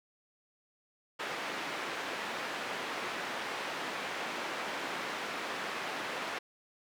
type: band-pass noise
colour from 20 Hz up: white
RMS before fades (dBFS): -38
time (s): 1.19-6.39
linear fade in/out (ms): 10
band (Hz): 260 to 2100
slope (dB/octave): 12
effects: none